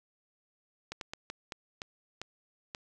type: slowing click train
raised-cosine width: 0.2 ms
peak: -21 dBFS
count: 8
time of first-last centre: 0.92-2.749 s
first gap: 92 ms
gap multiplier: 1.34
effects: none